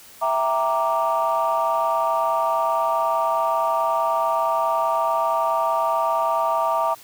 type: chord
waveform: sine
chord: E half-diminished seventh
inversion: none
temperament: equal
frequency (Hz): 659.3 / 784 / 932.3 / 1174.7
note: E5 / G5 / Bb5 / D6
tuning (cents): 0 / 0 / 0 / 0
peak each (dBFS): -22 / -28 / -22 / -23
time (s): 0.21-6.95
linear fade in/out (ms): 20
effects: tanh soft clip ceiling -11 dBFS + white hiss -46 dBFS RMS until 7.03 s